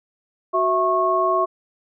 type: tone cluster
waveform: sine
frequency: 370.1 / 658 / 1094 Hz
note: F#4 / E5 / C#6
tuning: 0 / -3 / -23 cents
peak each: -23 / -21 / -19 dBFS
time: 0.53-1.46 s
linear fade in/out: 20 ms
effects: none